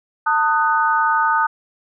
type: chord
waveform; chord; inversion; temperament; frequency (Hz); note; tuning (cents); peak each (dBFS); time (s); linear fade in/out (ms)
sine; D# diminished; second; just; 896 / 1244.5 / 1493.4; A5 / D#6 / F#6; +31 / 0 / +16; -18 / -18 / -20; 0.26-1.47; 10
effects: none